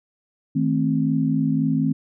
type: chord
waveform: sine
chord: A diminished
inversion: second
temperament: just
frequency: 158.4 / 220 / 264 Hz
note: Eb3 / A3 / C4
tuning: +31 / 0 / +16 cents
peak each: -22 / -24 / -21 dBFS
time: 0.55-1.93 s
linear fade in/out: 10 ms
effects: none